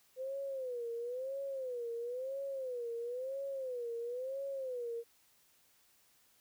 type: tone with vibrato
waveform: sine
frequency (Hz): 507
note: B4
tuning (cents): +45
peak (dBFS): -37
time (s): 0.16-5.04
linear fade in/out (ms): 50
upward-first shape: sine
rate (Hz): 0.99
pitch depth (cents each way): 150
effects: white hiss -69 dBFS RMS until 6.4 s